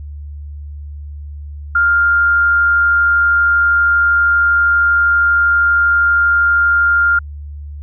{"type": "tone with frequency modulation", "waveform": "sine", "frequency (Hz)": 1400, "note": "F6", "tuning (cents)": 4, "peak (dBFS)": -9, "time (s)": [1.75, 7.19], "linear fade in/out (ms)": 5, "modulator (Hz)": 87.4, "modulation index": 0.21, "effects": ["added 73 Hz sine -26 dBFS peak until 7.82 s"]}